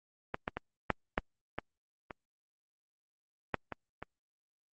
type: clicks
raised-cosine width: 0.5 ms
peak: -18 / -17 / -20 / -11 / -12 / -19 / -26 / -14 / -23 / -25 dBFS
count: 10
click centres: 0.344 / 0.479 / 0.57 / 0.903 / 1.179 / 1.586 / 2.108 / 3.543 / 3.723 / 4.026 s
effects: Opus 24 kbps